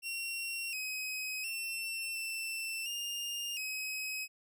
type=tone with pitch steps; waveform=sawtooth; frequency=2736 / 2531 / 2699 / 2677 / 2817 / 2542 Hz; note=F7 / D#7 / E7 / E7 / F7 / D#7; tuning=-36 / +29 / +40 / +26 / +14 / +36 cents; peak=-33 dBFS; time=0.02-4.28 s; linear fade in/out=50 ms; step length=710 ms; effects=none